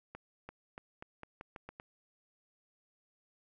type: accelerating click train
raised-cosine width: 0.5 ms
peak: -30 dBFS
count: 9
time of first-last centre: 0.15-1.799 s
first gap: 340 ms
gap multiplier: 0.85
effects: none